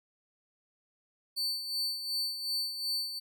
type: tone with tremolo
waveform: 40% pulse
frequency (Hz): 4500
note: C#8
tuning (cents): +25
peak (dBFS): -28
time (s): 1.36-3.2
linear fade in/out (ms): 20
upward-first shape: sine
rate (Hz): 2.7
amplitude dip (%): 60
effects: none